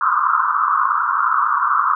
white band-pass noise, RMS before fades -17 dBFS, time 0.01-1.95 s, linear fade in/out 2 ms, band 1000 to 1400 Hz, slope 96 dB/octave, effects none

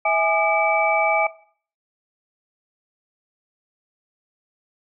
sine tone cluster, 651 / 829 / 1210 / 2303 Hz, E5 / G#5 / D#6 / D7, -22 / -3 / -49 / -34 cents, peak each -22 / -21 / -26 / -22 dBFS, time 0.05-1.27 s, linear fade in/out 5 ms, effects noise-tail reverb RT60 0.5 s tail -18 dB re dry

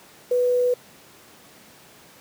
sine tone with quantisation, 493.9 Hz, B4, in tune, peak -17 dBFS, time 0.31-0.74 s, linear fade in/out 5 ms, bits 7, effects pink hiss -49 dBFS RMS until 2.2 s + high-pass 150 Hz 12 dB/octave

